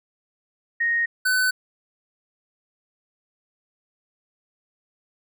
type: tone pair in turn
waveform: sine / square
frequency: 1864.7 / 1507.8 Hz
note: A#6 / F#6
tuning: 0 / +32 cents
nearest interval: major third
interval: 368 cents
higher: first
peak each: -19 dBFS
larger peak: neither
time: 0.8-1.06 / 1.25-1.51 s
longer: neither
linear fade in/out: 10 ms
effects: none